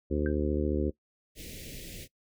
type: harmonic tone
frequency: 74.3 Hz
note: D2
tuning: 21 cents sharp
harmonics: 1 / 2 / 3 / 4 / 5 / 6 / 7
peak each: -31 / -39 / -34 / -32 / -32 / -36 / -38 dBFS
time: 0.1-0.91 s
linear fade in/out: 20 ms
type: tone with exponential decay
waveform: sine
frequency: 1568 Hz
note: G6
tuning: in tune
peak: -33 dBFS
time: 0.26-0.36 s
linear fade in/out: 1 ms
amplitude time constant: 20 ms
type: band-stop noise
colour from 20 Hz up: pink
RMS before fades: -43 dBFS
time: 1.35-2.08 s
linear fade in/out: 50 ms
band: 570 to 2000 Hz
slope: 48 dB/octave
effects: noise-tail reverb RT60 0.1 s tail -20 dB re dry